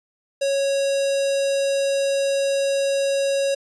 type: tone with notch filter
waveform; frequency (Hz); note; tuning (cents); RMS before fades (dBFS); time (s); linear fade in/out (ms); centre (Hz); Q
square; 552; C#5; -7; -21; 0.41-3.55; 10; 1400; 1
effects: resampled to 22050 Hz